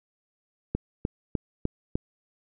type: click train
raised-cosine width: 3 ms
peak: -13 dBFS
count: 5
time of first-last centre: 0.75-1.955 s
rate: 3.32 Hz
effects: none